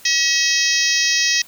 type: harmonic tone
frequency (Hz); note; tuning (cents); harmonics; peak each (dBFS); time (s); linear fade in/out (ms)
641; E5; -49; 3 / 4 / 5 / 6 / 7 / 8 / 9 / 10; -21 / -23 / -26 / -25 / -25 / -21 / -22 / -26; 0.05-1.42; 5
effects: white hiss -45 dBFS RMS until 1.47 s